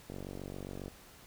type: click train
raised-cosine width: 2 ms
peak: -29 dBFS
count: 38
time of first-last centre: 0.1-0.881 s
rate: 47.4 Hz
effects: pink hiss -56 dBFS RMS until 1.26 s